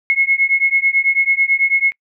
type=beating tone pair; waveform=sine; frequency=2171 / 2180.1 Hz; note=C#7 / C#7; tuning=-37 / -29 cents; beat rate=9.1 Hz; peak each=-15 dBFS; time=0.1-1.92 s; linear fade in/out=0 ms; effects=noise-tail reverb RT60 0.1 s tail -26 dB re dry